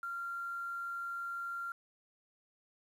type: tone with quantisation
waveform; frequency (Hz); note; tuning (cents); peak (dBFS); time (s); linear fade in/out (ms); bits
sine; 1383; F6; -17; -37; 0.03-1.72; 2; 10
effects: resampled to 32000 Hz